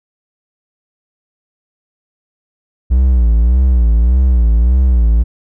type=tone with vibrato; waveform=triangle; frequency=60.2 Hz; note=B1; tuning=44 cents flat; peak=-5 dBFS; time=2.9-5.24 s; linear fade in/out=20 ms; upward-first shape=sine; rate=1.7 Hz; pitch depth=130 cents each way; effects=none